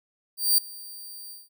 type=tone with ADSR envelope; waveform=5% pulse; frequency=4677 Hz; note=D8; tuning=8 cents flat; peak=-9 dBFS; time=0.37-1.49 s; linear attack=210 ms; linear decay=5 ms; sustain=-23 dB; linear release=180 ms; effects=none